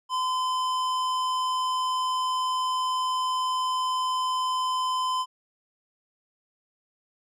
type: tone with hard clipping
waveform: triangle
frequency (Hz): 1022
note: C6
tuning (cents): -41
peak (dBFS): -26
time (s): 0.09-5.26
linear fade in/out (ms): 50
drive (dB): 17
effects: none